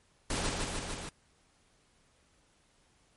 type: noise with echo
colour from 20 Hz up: pink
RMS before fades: -33 dBFS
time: 0.3-0.49 s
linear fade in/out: 2 ms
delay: 150 ms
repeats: 4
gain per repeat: -2 dB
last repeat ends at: 1.09 s
effects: pink hiss -68 dBFS RMS until 3.16 s + MP3 48 kbps